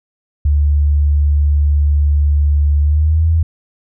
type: tone with pitch glide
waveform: sine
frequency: 73 to 81.47 Hz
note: D2 to E2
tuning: -10 to -20 cents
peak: -9 dBFS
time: 0.45-3.43 s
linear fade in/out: 5 ms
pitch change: +190 cents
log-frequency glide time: 2.81-3.28 s
effects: none